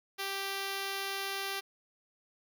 5% pulse tone, 392 Hz, G4, in tune, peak -23 dBFS, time 0.18-1.61 s, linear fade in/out 20 ms, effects none

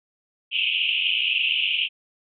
white band-pass noise, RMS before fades -23 dBFS, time 0.51-1.89 s, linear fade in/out 50 ms, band 2500 to 3100 Hz, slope 96 dB/octave, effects none

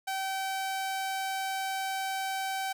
sawtooth tone, 770 Hz, G5, 31 cents flat, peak -27 dBFS, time 0.07-2.73 s, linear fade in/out 10 ms, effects none

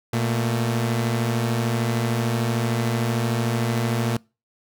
sawtooth tone pair together, 118.6 / 223.9 Hz, A#2 / A3, +30 / +30 cents, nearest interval major seventh, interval 1100 cents, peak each -18 / -23 dBFS, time 0.13-4.17 s, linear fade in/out 5 ms, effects noise-tail reverb RT60 0.3 s tail -25 dB re dry

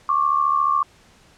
sine tone pair together, 1093.9 / 1168 Hz, C#6 / D6, -23 / -10 cents, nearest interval minor second, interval 113 cents, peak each -19 dBFS, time 0.09-0.83 s, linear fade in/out 2 ms, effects pink hiss -53 dBFS RMS until 1.37 s + low-pass 8000 Hz 12 dB/octave

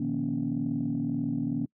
sine tone cluster, 121.1 / 155.8 / 176.8 / 238.8 / 280.8 Hz, B2 / D#3 / F3 / A#3 / C#4, -34 / +3 / +22 / +42 / +22 cents, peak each -37 / -34 / -39 / -30 / -30 dBFS, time 0-1.66 s, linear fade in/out 5 ms, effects noise-tail reverb RT60 0.1 s tail -26 dB re dry + tanh soft clip ceiling -19 dBFS

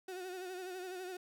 35% pulse tone with vibrato, 367.6 Hz, F#4, 11 cents flat, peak -40 dBFS, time 0.08-1.17 s, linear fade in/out 5 ms, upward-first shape sine, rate 12 Hz, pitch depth 55 cents each way, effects none

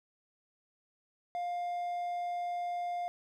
triangle tone, 704 Hz, F5, 14 cents sharp, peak -31 dBFS, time 1.35-3.08 s, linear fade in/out 0 ms, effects none

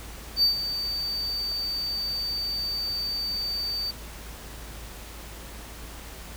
triangle tone with ADSR envelope, 4605 Hz, D8, 35 cents flat, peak -15 dBFS, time 0.36-3.91 s, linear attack 68 ms, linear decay 120 ms, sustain -11 dB, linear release 7 ms, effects added 55 Hz sine -41 dBFS peak until 6.36 s + pink hiss -43 dBFS RMS until 6.36 s

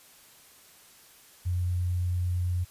sine tone with sample-and-hold, 89.1 Hz, F2, 35 cents sharp, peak -25 dBFS, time 1.45-2.65 s, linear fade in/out 20 ms, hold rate 11025 Hz, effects white hiss -55 dBFS RMS until 2.7 s + resampled to 32000 Hz

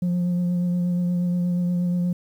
sine tone with vibrato, 176.8 Hz, F3, 22 cents sharp, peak -17 dBFS, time 0.02-2.13 s, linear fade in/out 5 ms, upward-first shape triangle, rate 8.4 Hz, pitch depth 21 cents each way, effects tanh soft clip ceiling -19 dBFS + 9-bit

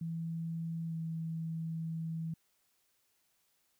sine tone with pitch glide, 164.81 to 162.73 Hz, E3 to E3, 0 to -22 cents, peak -35 dBFS, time 0.01-2.34 s, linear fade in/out 5 ms, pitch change -22 cents, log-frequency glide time 0.87-0.94 s, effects white hiss -75 dBFS RMS until 3.79 s

